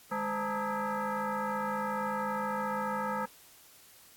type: tone with frequency modulation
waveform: sine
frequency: 207.7 Hz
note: G#3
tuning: in tune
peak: -30 dBFS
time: 0.11-3.26 s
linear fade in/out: 10 ms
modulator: 361 Hz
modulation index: 3.7
effects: white hiss -57 dBFS RMS until 4.16 s + AAC 64 kbps